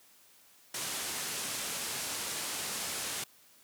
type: low-pass noise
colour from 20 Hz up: white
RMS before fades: -37 dBFS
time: 0.74-3.24 s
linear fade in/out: 5 ms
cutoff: 11000 Hz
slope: 24 dB/octave
effects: white hiss -61 dBFS RMS until 3.63 s + high-pass 100 Hz 12 dB/octave